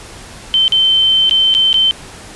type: tone with dropouts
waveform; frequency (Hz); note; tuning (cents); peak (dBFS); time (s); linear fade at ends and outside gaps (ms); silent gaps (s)
sine; 3092; G7; -24; -8; 0.54-1.91; 0; 0.68-0.722 / 1.295-1.31 / 1.541-1.549 / 1.729-1.742
effects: pink hiss -34 dBFS RMS until 2.35 s + resampled to 24000 Hz